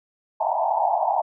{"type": "band-pass noise", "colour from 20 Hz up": "pink", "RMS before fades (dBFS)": -22, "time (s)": [0.4, 1.22], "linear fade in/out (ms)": 10, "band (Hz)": [650, 940], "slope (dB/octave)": 96, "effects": []}